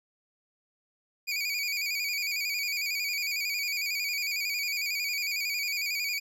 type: tone with vibrato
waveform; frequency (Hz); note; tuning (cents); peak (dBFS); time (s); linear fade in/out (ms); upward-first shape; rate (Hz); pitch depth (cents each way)
25% pulse; 2349; D7; 0; -25; 1.27-6.2; 20; square; 11; 61
effects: none